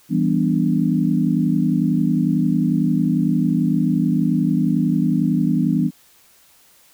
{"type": "chord", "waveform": "sine", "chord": "E minor seventh", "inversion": "none", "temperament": "equal", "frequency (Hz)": [164.81, 196, 246.9, 293.7], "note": ["E3", "G3", "B3", "D4"], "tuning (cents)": [0, 0, 0, 0], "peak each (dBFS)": [-20, -21, -20, -22], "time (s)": [0.09, 5.91], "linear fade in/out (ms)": 50, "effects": ["white hiss -53 dBFS RMS until 6.93 s"]}